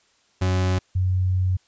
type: tone pair in turn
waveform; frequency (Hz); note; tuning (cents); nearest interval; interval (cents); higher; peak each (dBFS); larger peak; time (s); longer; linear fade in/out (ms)
40% pulse / sine; 92.5 / 92.5; F#2 / F#2; 0 / 0; unison; 0; neither; -18 / -18; neither; 0.41-0.79 / 0.95-1.57; second; 10
effects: white hiss -62 dBFS RMS until 1.67 s + resampled to 16000 Hz

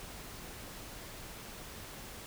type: silence
effects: pink hiss -47 dBFS RMS until 2.26 s

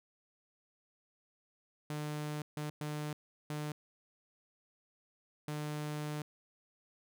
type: tone bursts at uneven times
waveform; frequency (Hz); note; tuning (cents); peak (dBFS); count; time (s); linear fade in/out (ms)
sawtooth; 150; D3; +37; -33; 5; 1.9-2.42 / 2.57-2.7 / 2.81-3.13 / 3.5-3.72 / 5.48-6.22; 2
effects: none

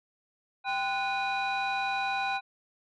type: tone cluster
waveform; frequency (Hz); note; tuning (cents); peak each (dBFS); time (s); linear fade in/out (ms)
sine; 785 / 1027 / 1474 / 2464 / 3933; G5 / C6 / F#6 / D#7 / B7; +2 / -33 / -7 / -17 / -8; -29 / -37 / -34 / -33 / -38; 0.64-2.41; 50
effects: tanh soft clip ceiling -22 dBFS

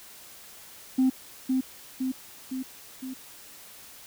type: tone with echo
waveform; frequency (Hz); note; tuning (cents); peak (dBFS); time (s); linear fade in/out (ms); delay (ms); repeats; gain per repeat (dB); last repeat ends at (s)
sine; 260; C4; -11; -17; 0.98-1.1; 10; 510; 4; -4; 3.14
effects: tanh soft clip ceiling -16 dBFS + white hiss -48 dBFS RMS until 4.06 s

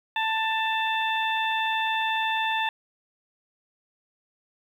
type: harmonic tone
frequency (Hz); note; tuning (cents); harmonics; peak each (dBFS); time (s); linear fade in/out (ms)
886; A5; +12; 1 / 2 / 3 / 4; -26 / -29 / -31 / -32; 0.16-2.69; 2
effects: 9-bit

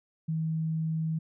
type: tone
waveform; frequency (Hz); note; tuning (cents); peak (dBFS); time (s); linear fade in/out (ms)
sine; 160; D#3; +49; -27; 0.28-1.19; 10
effects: none

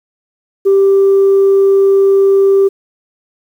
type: tone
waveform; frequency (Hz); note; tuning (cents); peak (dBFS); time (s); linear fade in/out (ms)
sine; 392; G4; 0; -4; 0.65-2.69; 20
effects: tanh soft clip ceiling -3 dBFS + 7-bit

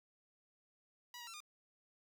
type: tone with pitch steps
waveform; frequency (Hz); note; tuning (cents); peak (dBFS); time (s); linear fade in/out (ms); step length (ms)
10% pulse; 972 / 952 / 1350 / 1215; B5 / A#5 / E6 / D#6; -28 / +36 / +41 / -42; -40; 1.14-1.404; 2; 66
effects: none

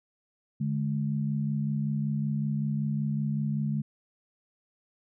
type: tone pair together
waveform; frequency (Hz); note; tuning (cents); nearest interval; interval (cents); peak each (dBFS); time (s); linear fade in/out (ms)
sine; 146.4 / 211.7; D3 / G#3; -5 / +33; tritone; 638; -28 / -30; 0.6-3.82; 10
effects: none

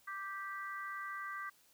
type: harmonic tone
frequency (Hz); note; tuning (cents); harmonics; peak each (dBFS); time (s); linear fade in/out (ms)
392; G4; 0; 3 / 4 / 5; -43 / -45 / -47; 0.07-1.5; 10
effects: white hiss -68 dBFS RMS until 1.73 s

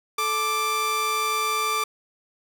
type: tone pair together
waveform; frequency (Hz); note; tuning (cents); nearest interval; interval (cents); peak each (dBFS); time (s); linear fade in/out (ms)
sawtooth; 435.9 / 1178; A4 / D6; -16 / +5; octave + perfect fourth; 1721; -28 / -19; 0.18-1.84; 5
effects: none

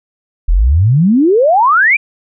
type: exponential sweep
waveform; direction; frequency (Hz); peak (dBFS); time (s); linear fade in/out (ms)
sine; up; 36.99 to 2451; -6; 0.48-1.97; 10
effects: none

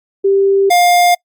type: tone pair in turn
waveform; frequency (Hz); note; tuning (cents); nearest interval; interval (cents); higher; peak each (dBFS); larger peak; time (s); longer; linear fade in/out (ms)
sine / square; 392.9 / 706; G4 / F5; +4 / +19; minor seventh; 1015; second; -8; neither; 0.24-0.7 / 0.7-1.15; first; 10
effects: noise-tail reverb RT60 0.1 s tail -25 dB re dry + Opus 48 kbps

